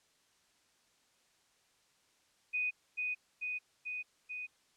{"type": "tone with echo", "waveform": "sine", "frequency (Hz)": 2489, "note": "D#7", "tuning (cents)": 0, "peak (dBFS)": -31, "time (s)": [2.53, 2.71], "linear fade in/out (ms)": 20, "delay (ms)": 440, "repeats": 4, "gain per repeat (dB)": -2, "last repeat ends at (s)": 4.47, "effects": ["white hiss -71 dBFS RMS until 4.76 s", "low-pass 8000 Hz 12 dB/octave"]}